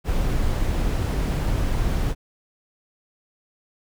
brown noise, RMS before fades -22 dBFS, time 0.04-2.15 s, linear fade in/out 50 ms, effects none

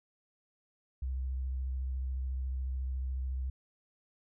sine tone with vibrato, 64.9 Hz, C2, 13 cents flat, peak -32 dBFS, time 1.02-3.5 s, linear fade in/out 5 ms, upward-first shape sine, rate 14 Hz, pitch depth 29 cents each way, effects none

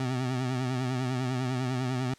25% pulse tone with vibrato, 127.9 Hz, C3, 39 cents flat, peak -24 dBFS, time 0-2.14 s, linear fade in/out 2 ms, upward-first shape triangle, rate 10 Hz, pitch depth 77 cents each way, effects white hiss -58 dBFS RMS until 2.18 s + low-pass 7000 Hz 12 dB/octave

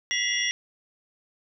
sine tone cluster, 1943 / 2053 / 2839 / 3379 / 5650 Hz, B6 / C7 / F7 / G#7 / F8, -29 / -33 / +28 / +29 / +19 cents, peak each -30 dBFS, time 0.11-0.51 s, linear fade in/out 0 ms, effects none

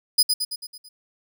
sawtooth tone with echo, 4978 Hz, D#8, in tune, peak -10 dBFS, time 0.18-0.23 s, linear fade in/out 10 ms, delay 110 ms, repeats 6, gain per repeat -5 dB, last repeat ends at 0.89 s, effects none

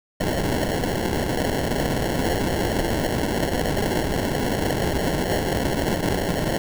white noise with sample-and-hold, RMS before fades -23 dBFS, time 0.2-6.58 s, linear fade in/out 5 ms, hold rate 1225 Hz, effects none

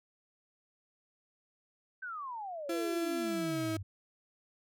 sine exponential sweep, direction down, 1565 to 92.5 Hz, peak -38 dBFS, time 2.02-3.83 s, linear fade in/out 10 ms
35% pulse tone with pitch glide, 337.4 to 321 Hz, E4 to E4, +40 to -46 cents, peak -31 dBFS, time 2.69-3.77 s, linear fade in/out 5 ms, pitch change -86 cents, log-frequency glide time 3.21-3.61 s
effects none

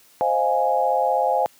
sine chord, F minor seventh, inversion second, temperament equal, 523.3 / 622.3 / 698.5 / 830.6 Hz, C5 / Eb5 / F5 / Ab5, 0 / 0 / 0 / 0 cents, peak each -23 / -26 / -23 / -21 dBFS, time 0.21-1.46 s, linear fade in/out 0 ms, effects white hiss -54 dBFS RMS until 1.59 s + high-pass 100 Hz 12 dB/octave

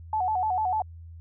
sine tone with vibrato, 800 Hz, G5, 35 cents sharp, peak -23 dBFS, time 0.13-0.82 s, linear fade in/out 2 ms, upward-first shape square, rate 6.7 Hz, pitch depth 140 cents each way, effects added 83 Hz sine -41 dBFS peak until 1.2 s

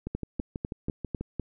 two click trains, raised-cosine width 3 ms, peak -17 / -20 dBFS, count 6 / 8, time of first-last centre 0.15-1.397 / 0.07-1.21 s, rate 4.01 / 6.14 Hz, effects none

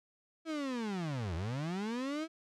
35% pulse linear two-way sweep, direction down then up, 329.6 to 77.78 to 329.6 Hz, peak -33 dBFS, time 0.45-2.28 s, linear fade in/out 50 ms, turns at 1.35 s, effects low-pass 6000 Hz 12 dB/octave

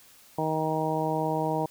harmonic tone, 157.4 Hz, D#3, 20 cents sharp, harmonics 1 / 2 / 3 / 4 / 5 / 6, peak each -32 / -32 / -32 / -32 / -32 / -32 dBFS, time 0.38-1.66 s, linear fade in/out 5 ms, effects white hiss -55 dBFS RMS until 1.7 s

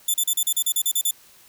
5% pulse tone bursts, 3520 Hz, A7, in tune, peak -11 dBFS, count 11, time 0.08-1.11 s, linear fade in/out 5 ms, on 60 ms, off 37 ms, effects white hiss -52 dBFS RMS until 1.48 s

